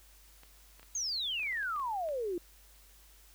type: clicks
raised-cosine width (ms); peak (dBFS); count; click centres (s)
0.3; -38; 12; 0.434 / 0.796 / 0.83 / 1.396 / 1.432 / 1.471 / 1.526 / 1.572 / 1.629 / 1.762 / 1.797 / 2.088
type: exponential sweep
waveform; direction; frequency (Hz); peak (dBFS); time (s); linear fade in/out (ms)
sine; down; 6645 to 333.2; -32; 0.95-2.38; 2
effects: added 50 Hz sine -59 dBFS peak until 3.34 s + white hiss -61 dBFS RMS until 3.34 s